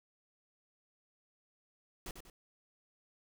pink noise with echo, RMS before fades -43 dBFS, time 2.06-2.11 s, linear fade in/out 2 ms, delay 95 ms, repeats 2, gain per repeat -7 dB, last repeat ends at 2.3 s, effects none

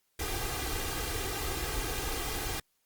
pink noise with comb filter, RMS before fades -34 dBFS, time 0.19-2.6 s, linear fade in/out 5 ms, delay 2.5 ms, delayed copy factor +0.75, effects white hiss -75 dBFS RMS until 2.85 s + Opus 48 kbps

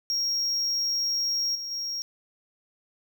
triangle tone with level steps, 5588 Hz, F8, in tune, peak -23 / -31 / -28 dBFS, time 0.1-2.02 s, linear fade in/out 0 ms, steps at 1.55 / 1.71 s, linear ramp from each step 5 ms, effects none

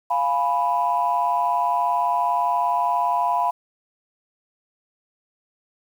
sine chord, F diminished, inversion none, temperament equal, 698.5 / 830.6 / 987.8 Hz, F5 / Ab5 / Cb6, 0 / 0 / 0 cents, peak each -23 / -25 / -20 dBFS, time 0.1-3.51 s, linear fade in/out 10 ms, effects tanh soft clip ceiling -10 dBFS + 8-bit

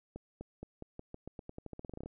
accelerating click train, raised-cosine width 2 ms, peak -30 dBFS, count 20, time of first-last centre 0.16-2.06 s, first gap 250 ms, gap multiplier 0.88, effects none

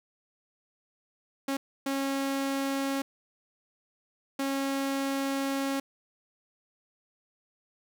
sawtooth tone bursts at uneven times, 273.5 Hz, C#4, 23 cents flat, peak -24 dBFS, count 3, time 1.48-1.57 / 1.86-3.02 / 4.39-5.8 s, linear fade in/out 5 ms, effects 11-bit

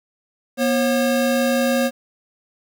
square tone pair together, 241.3 / 541 Hz, B3 / C#5, -40 / -42 cents, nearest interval octave + major second, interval 1398 cents, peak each -20 dBFS, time 0.57-1.91 s, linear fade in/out 50 ms, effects 8-bit

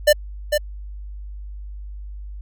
square tone with echo, 595 Hz, D5, 22 cents sharp, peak -10 dBFS, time 0.07-0.13 s, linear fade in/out 10 ms, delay 450 ms, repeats 1, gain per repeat -6 dB, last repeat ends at 0.58 s, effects added 50 Hz sine -31 dBFS peak until 2.41 s

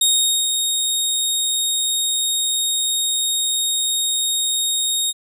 20% pulse tone with ADSR envelope, 3729 Hz, A#7, in tune, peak -7 dBFS, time 0.01-5.13 s, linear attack 5 ms, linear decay 460 ms, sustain -5 dB, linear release 34 ms, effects none

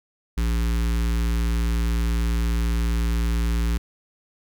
square tone with notch filter, 57.2 Hz, A#1, 32 cents flat, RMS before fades -22 dBFS, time 0.37-3.78 s, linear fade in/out 10 ms, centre 640 Hz, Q 0.83, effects none

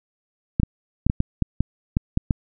clicks, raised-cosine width 5 ms, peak -6 dBFS, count 10, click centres 0.599 / 0.633 / 1.066 / 1.099 / 1.204 / 1.423 / 1.606 / 1.969 / 2.174 / 2.308 s, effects none

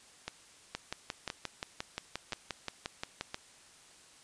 two click trains, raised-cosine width 0.2 ms, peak -18 / -19 dBFS, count 15 / 4, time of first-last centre 0.75-3.21 / 0.28-3.344 s, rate 5.69 / 0.979 Hz, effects white hiss -58 dBFS RMS until 4.23 s + resampled to 22050 Hz

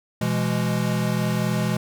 square chord, E major, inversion second, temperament equal with one note detuned, 123.47 / 167.21 / 207.7 Hz, B2 / E3 / G#3, 0 / +25 / 0 cents, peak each -26 dBFS, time 0.21-1.77 s, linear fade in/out 5 ms, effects none

